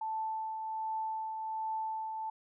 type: tone with tremolo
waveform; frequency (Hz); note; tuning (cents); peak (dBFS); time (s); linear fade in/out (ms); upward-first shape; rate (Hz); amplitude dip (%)
sine; 880; A5; 0; -32; 0.01-2.3; 5; triangle; 1.3; 40
effects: none